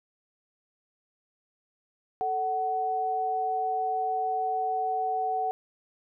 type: tone pair together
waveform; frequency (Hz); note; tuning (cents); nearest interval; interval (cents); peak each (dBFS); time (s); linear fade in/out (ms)
sine; 440 / 748.9; A4 / F#5; 0 / +21; major sixth; 921; -34 / -26; 2.21-5.51; 0
effects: none